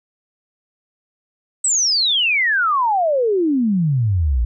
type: exponential sweep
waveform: sine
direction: down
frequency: 8200 to 55 Hz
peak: -14 dBFS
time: 1.64-4.45 s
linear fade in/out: 5 ms
effects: none